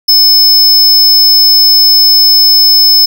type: tone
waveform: square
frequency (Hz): 5220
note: E8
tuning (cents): -18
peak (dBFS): -3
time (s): 0.08-3.06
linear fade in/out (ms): 10
effects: none